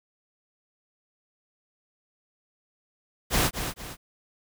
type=noise with echo; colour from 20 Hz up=pink; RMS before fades=-23 dBFS; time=3.3-3.51 s; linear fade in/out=50 ms; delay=230 ms; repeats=2; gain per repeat=-8 dB; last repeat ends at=3.97 s; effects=none